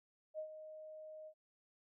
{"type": "tone with ADSR envelope", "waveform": "sine", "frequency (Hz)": 622.3, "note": "D#5", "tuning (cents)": 0, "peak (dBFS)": -39, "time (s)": [0.34, 1.34], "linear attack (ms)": 47, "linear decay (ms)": 87, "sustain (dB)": -10, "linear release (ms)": 70, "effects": []}